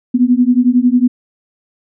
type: beating tone pair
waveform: sine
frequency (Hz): 241.9 / 252.9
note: B3 / B3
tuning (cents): -36 / +41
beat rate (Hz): 11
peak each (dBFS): -11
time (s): 0.14-1.08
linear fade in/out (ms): 10
effects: none